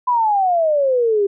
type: exponential sweep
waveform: sine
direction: down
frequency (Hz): 1012 to 391.3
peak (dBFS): -13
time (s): 0.07-1.27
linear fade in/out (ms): 10
effects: none